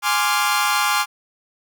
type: chord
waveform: sawtooth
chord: D half-diminished seventh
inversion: second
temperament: equal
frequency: 830.6 / 1046.5 / 1174.7 / 1396.9 Hz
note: Ab5 / C6 / D6 / F6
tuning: 0 / 0 / 0 / 0 cents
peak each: -19 dBFS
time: 0.02-1.06 s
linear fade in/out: 50 ms
effects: none